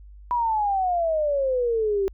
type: exponential sweep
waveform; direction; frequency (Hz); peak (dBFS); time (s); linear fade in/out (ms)
sine; down; 987.8 to 382.1; -20; 0.31-2.08; 0
effects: added 50 Hz sine -42 dBFS peak until 2.13 s